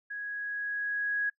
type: tone with level ramp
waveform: sine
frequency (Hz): 1661.2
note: G#6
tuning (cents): 0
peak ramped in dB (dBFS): -35 to -26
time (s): 0.1-1.3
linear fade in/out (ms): 10
effects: noise-tail reverb RT60 0.1 s tail -23 dB re dry